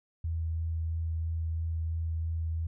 sine tone with vibrato, 81.6 Hz, E2, 17 cents flat, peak -29 dBFS, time 0.24-2.67 s, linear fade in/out 5 ms, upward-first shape sine, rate 3 Hz, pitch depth 10 cents each way, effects none

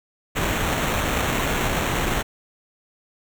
pink noise with sample-and-hold, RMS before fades -23 dBFS, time 0.35-2.23 s, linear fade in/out 20 ms, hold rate 4900 Hz, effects none

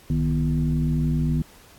sine tone with frequency modulation, 154.5 Hz, D#3, 12 cents flat, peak -19 dBFS, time 0.1-1.42 s, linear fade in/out 2 ms, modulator 89.9 Hz, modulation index 1, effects pink hiss -51 dBFS RMS until 1.78 s + AAC 64 kbps

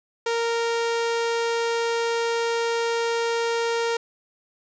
sawtooth tone, 463.9 Hz, A#4, 8 cents flat, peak -18 dBFS, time 0.26-3.97 s, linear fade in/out 5 ms, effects resampled to 16000 Hz + 9-bit

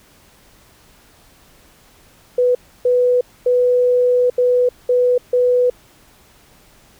sine tone bursts at uneven times, 494.8 Hz, B4, 3 cents sharp, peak -11 dBFS, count 6, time 2.38-2.55 / 2.85-3.21 / 3.46-4.3 / 4.38-4.69 / 4.89-5.18 / 5.33-5.7 s, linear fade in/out 5 ms, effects pink hiss -50 dBFS RMS until 6.99 s

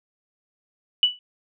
sine tone with exponential decay, 2960 Hz, F#7, in tune, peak -10 dBFS, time 1.03-1.19 s, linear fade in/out 1 ms, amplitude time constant 33 ms, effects none

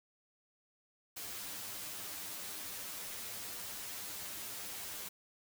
white noise with comb filter, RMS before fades -44 dBFS, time 1.16-5.09 s, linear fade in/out 10 ms, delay 10 ms, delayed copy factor +0.65, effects none

